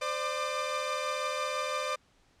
sawtooth tone cluster, 518 / 595 / 1196 Hz, C5 / D5 / D6, -17 / +22 / +31 cents, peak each -32 / -32 / -30 dBFS, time 0.01-1.96 s, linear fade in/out 10 ms, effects pink hiss -66 dBFS RMS until 2.4 s + low-pass 7000 Hz 12 dB/octave

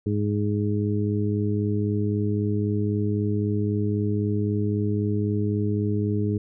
harmonic tone, 103.83 Hz, G#2, in tune, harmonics 1 / 2 / 3 / 4, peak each -24 / -27 / -29 / -30 dBFS, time 0.06-6.38 s, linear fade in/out 5 ms, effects none

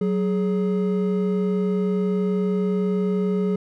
triangle tone pair together, 186.8 / 419.4 Hz, F#3 / G#4, +17 / +17 cents, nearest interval octave + major second, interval 1400 cents, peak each -19 / -22 dBFS, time 0.01-3.56 s, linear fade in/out 5 ms, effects none

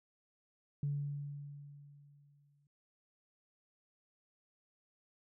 sine tone with exponential decay, 143.5 Hz, D3, 40 cents flat, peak -31 dBFS, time 0.83-2.67 s, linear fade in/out 2 ms, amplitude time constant 400 ms, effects tanh soft clip ceiling -27 dBFS

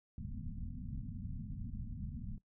pink low-pass noise, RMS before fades -43 dBFS, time 0.18-2.38 s, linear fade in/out 2 ms, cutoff 250 Hz, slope 96 dB/octave, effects noise-tail reverb RT60 0.1 s tail -19 dB re dry

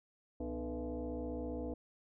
sine tone with frequency modulation, 120 Hz, B2, 49 cents flat, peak -37 dBFS, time 0.4-1.74 s, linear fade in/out 5 ms, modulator 185 Hz, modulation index 2.6, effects none

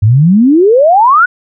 sine exponential sweep, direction up, 98.1 to 1507 Hz, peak -3 dBFS, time 0.02-1.26 s, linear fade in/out 10 ms, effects none

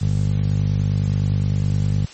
15% pulse tone with band-pass filter, 49.71 Hz, G1, 25 cents sharp, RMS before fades -19 dBFS, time 0.01-2.06 s, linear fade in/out 10 ms, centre 120 Hz, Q 2.1, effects white hiss -41 dBFS RMS until 2.13 s + MP3 32 kbps

